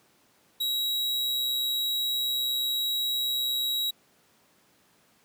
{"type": "tone", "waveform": "45% pulse", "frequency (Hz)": 3857, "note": "B7", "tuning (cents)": -42, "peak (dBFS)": -26, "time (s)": [0.6, 3.91], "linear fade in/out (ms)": 10, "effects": ["pink hiss -63 dBFS RMS until 5.24 s", "high-pass 150 Hz 12 dB/octave"]}